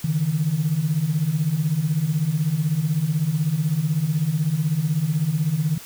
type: beating tone pair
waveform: sine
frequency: 143.4 / 159.4 Hz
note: D3 / D#3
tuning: -41 / +42 cents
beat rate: 16 Hz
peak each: -23 / -20 dBFS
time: 0.04-5.78 s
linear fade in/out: 5 ms
effects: tanh soft clip ceiling -11 dBFS + white hiss -41 dBFS RMS until 5.85 s